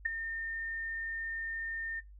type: tone with ADSR envelope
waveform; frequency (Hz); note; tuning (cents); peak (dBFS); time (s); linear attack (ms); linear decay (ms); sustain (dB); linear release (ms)
sine; 1817; A#6; -45; -24; 0.05-2.01; 10; 7; -11; 22
effects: noise-tail reverb RT60 0.2 s tail -22 dB re dry + added 50 Hz sine -50 dBFS peak until 2.19 s